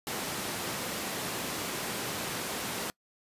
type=high-pass noise; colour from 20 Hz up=pink; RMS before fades=-35 dBFS; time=0.07-2.9 s; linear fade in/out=0 ms; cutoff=170 Hz; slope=12 dB/octave; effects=noise-tail reverb RT60 0.1 s tail -25 dB re dry + resampled to 32000 Hz